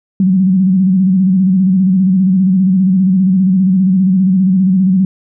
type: tone with vibrato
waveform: sine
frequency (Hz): 187.7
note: F#3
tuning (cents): +25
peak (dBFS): -7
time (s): 0.2-5.05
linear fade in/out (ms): 2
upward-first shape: square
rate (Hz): 15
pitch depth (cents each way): 60
effects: none